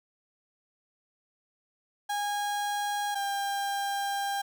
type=tone pair in turn; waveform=35% pulse; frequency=820 / 799 Hz; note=G#5 / G5; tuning=-22 / +33 cents; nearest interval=unison; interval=45 cents; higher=first; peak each=-27 dBFS; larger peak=neither; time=2.09-3.15 / 3.15-4.42 s; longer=second; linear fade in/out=10 ms; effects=none